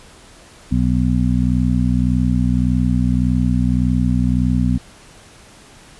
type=harmonic tone; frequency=61.74 Hz; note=B1; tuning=in tune; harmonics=1 / 2 / 3 / 4; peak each=-19 / -19 / -19 / -19 dBFS; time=0.71-4.78 s; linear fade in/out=10 ms; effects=pink hiss -44 dBFS RMS until 5.99 s + resampled to 24000 Hz